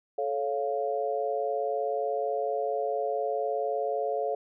sine chord, A augmented, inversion none, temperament equal with one note detuned, 434.9 / 554.4 / 698.5 Hz, A4 / C#5 / E#5, -20 / 0 / 0 cents, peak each -31 dBFS, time 0.18-4.35 s, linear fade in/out 5 ms, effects none

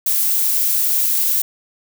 violet noise, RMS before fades -17 dBFS, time 0.06-1.42 s, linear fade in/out 5 ms, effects none

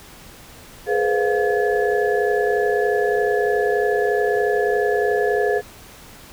sine tone cluster, 419.8 / 483 / 514 / 705 / 1709 Hz, G#4 / B4 / C5 / F5 / G#6, +19 / -39 / -31 / +16 / +49 cents, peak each -19 / -25 / -25 / -24 / -26 dBFS, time 0.86-5.62 s, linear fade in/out 50 ms, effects pink hiss -43 dBFS RMS until 6.32 s

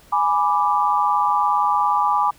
sine chord, G# diminished, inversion none, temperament equal, 830.6 / 987.8 / 1174.7 Hz, G#5 / B5 / D6, 0 / 0 / 0 cents, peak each -20 dBFS, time 0.12-2.31 s, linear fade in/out 10 ms, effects pink hiss -51 dBFS RMS until 2.38 s

